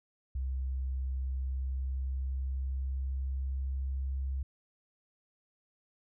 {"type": "tone with pitch glide", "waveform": "sine", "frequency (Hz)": [65.41, 66.9], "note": ["C2", "C2"], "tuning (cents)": [0, 39], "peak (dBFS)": -31, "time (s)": [0.35, 4.43], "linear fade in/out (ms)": 5, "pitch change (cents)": 39, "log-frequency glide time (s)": [1.19, 4.18], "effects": []}